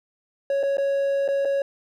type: tone with dropouts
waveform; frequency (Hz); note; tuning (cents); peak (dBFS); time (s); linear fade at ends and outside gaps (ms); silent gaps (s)
triangle; 554.4; C#5; 0; -18; 0.5-1.62; 2; 0.63-0.634 / 0.771-0.782 / 1.279-1.286 / 1.45-1.454
effects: none